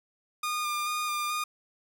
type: tone with vibrato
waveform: sawtooth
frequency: 1212 Hz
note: D#6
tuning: 46 cents flat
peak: -25 dBFS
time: 0.43-1.44 s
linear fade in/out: 5 ms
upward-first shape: square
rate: 2.3 Hz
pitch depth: 15 cents each way
effects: none